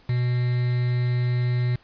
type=tone with quantisation; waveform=triangle; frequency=123.2 Hz; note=B2; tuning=4 cents flat; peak=-18 dBFS; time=0.09-1.76 s; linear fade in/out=5 ms; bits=6; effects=pink hiss -56 dBFS RMS until 1.83 s + resampled to 11025 Hz